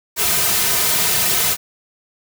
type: noise with comb filter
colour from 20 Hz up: white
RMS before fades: -17 dBFS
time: 0.16-1.57 s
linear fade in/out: 50 ms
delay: 3.6 ms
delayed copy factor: -0.7
effects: none